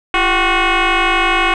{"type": "tone with frequency modulation", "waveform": "sine", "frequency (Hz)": 710, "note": "F5", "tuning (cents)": 28, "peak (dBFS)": -9, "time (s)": [0.14, 1.54], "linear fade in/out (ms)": 2, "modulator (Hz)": 368, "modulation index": 5.9, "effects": ["tanh soft clip ceiling -9 dBFS"]}